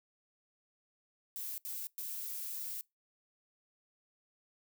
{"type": "noise bursts at uneven times", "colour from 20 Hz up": "violet", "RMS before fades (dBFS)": -41, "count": 3, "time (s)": [[1.36, 1.58], [1.65, 1.87], [1.98, 2.81]], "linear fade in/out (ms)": 0, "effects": ["noise-tail reverb RT60 0.2 s tail -24 dB re dry"]}